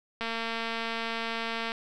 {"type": "click train", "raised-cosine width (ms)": 0.3, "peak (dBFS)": -17, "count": 345, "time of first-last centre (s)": [0.21, 1.719], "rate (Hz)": 228, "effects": []}